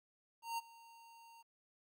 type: tone with ADSR envelope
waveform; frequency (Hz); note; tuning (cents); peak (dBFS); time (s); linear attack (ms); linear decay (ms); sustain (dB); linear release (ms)
square; 923; A#5; -17; -37; 0.42-1.43; 160; 24; -21; 19
effects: 13-bit